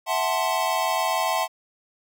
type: chord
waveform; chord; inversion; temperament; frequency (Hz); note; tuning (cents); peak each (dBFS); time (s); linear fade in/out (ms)
square; F# half-diminished seventh; third; equal with one note detuned; 659.3 / 746 / 880 / 1046.5; E5 / F#5 / A5 / C6; 0 / +14 / 0 / 0; -28; 0.06-1.48; 50
effects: none